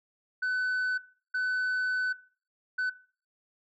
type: tone bursts at uneven times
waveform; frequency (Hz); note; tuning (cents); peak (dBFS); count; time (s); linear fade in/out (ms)
sine; 1505; F#6; +29; -24; 3; 0.42-0.98 / 1.34-2.13 / 2.78-2.9; 10
effects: noise-tail reverb RT60 0.4 s tail -18 dB re dry + tanh soft clip ceiling -26 dBFS